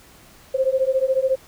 sine beating tone pair, 520 / 534 Hz, C5 / C5, -11 / +35 cents, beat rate 14 Hz, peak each -20 dBFS, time 0.54-1.36 s, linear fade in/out 10 ms, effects pink hiss -49 dBFS RMS until 1.47 s

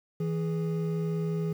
triangle tone pair together, 163.34 / 415.3 Hz, E3 / G#4, -16 / 0 cents, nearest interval octave + major third, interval 1616 cents, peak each -26 / -32 dBFS, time 0.2-1.53 s, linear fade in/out 5 ms, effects 9-bit

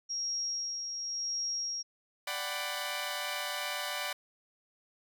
sine tone with tremolo, 5600 Hz, F8, 4 cents sharp, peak -31 dBFS, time 0.09-1.83 s, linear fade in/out 20 ms, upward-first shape sine, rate 0.93 Hz, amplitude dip 40%
10% pulse chord, G major seventh, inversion second, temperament equal with one note detuned, 587.3 / 740 / 784 / 995.8 Hz, D5 / F#5 / G5 / B5, 0 / 0 / 0 / +14 cents, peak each -30 / -31 / -35 / -31 dBFS, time 2.27-4.13 s, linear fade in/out 5 ms
effects none

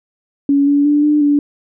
sine tone with pitch steps, 281.4 / 286 / 293.3 / 298.2 / 289.6 Hz, C#4 / D4 / D4 / D4 / D4, +26 / -46 / -2 / +27 / -24 cents, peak -9 dBFS, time 0.49-1.39 s, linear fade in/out 2 ms, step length 180 ms, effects none

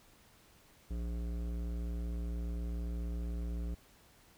sine tone with hard clipping, 58.27 Hz, A#1, in tune, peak -37 dBFS, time 0.9-3.75 s, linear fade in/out 10 ms, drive 14 dB, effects pink hiss -63 dBFS RMS until 4.37 s

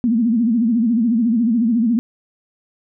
sine tone with vibrato, 230.9 Hz, A#3, 16 cents flat, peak -13 dBFS, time 0.04-1.99 s, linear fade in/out 0 ms, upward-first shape sine, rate 14 Hz, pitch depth 130 cents each way, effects none

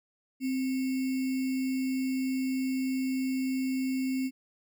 sine tone with sample-and-hold, 261.6 Hz, C4, in tune, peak -27 dBFS, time 0.4-4.31 s, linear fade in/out 50 ms, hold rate 2450 Hz, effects none

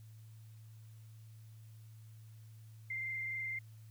sine tone with frequency modulation, 2093 Hz, C7, in tune, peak -37 dBFS, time 2.9-3.59 s, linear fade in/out 5 ms, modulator 23.7 Hz, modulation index 1.1, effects added 110 Hz sine -52 dBFS peak until 3.9 s + white hiss -70 dBFS RMS until 3.9 s

